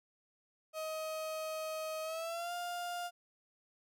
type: tone with pitch glide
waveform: 35% pulse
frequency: 630 to 703.1 Hz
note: D#5 to F5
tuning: +21 to +11 cents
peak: -36 dBFS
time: 0.73-3.11 s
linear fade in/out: 50 ms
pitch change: +190 cents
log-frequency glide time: 2.03-2.53 s
effects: none